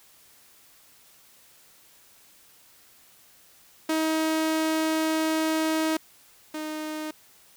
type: tone pair in turn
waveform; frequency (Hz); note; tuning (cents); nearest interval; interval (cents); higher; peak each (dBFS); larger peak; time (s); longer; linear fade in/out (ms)
sawtooth; 317 / 309; D#4 / D#4; +32 / -12; unison; 44; first; -19 / -27; first; 3.89-5.97 / 6.54-7.11; first; 5
effects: white hiss -56 dBFS RMS until 7.56 s